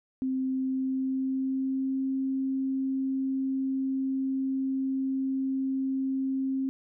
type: tone with pitch glide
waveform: sine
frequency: 261.6 to 266.5 Hz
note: C4 to C4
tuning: 0 to +32 cents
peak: -26 dBFS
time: 0.22-6.69 s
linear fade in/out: 0 ms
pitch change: +32 cents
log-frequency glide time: 0.39-2.02 s
effects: none